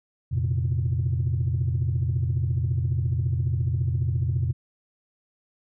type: chord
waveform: sine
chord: F suspended fourth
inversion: none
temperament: just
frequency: 87.31 / 116.41 / 130.96 Hz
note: F2 / Bb2 / C3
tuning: 0 / -2 / +2 cents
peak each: -25 dBFS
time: 0.31-4.53 s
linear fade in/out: 20 ms
effects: tanh soft clip ceiling -16 dBFS